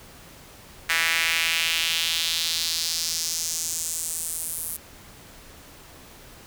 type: tone with high-pass filter sweep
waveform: sawtooth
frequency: 164.81 Hz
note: E3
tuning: in tune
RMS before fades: -26 dBFS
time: 0.89-4.77 s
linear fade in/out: 10 ms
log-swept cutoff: 1900 to 11000 Hz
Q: 2.3
effects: pink hiss -47 dBFS RMS until 6.46 s